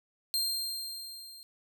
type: tone with level ramp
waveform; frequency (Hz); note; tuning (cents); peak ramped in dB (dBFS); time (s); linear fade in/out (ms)
sawtooth; 4186; C8; 0; -24 to -45; 0.34-1.43; 0
effects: none